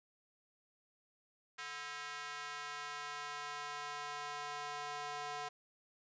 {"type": "tone with high-pass filter sweep", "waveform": "square", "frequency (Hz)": 146.2, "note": "D3", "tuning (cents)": -7, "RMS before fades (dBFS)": -44, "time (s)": [1.58, 5.49], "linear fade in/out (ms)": 10, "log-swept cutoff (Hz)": [1500, 780], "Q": 1.5, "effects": ["resampled to 16000 Hz"]}